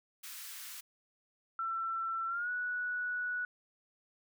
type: high-pass noise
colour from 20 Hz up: white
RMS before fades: -46 dBFS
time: 0.23-0.81 s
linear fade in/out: 10 ms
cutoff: 1200 Hz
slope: 24 dB/octave
type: tone with pitch glide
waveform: sine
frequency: 1342 to 1471.9 Hz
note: E6 to F#6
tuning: +31 to -9 cents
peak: -33 dBFS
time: 1.59-3.45 s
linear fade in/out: 2 ms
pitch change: +160 cents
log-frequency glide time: 2.27-2.5 s
effects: none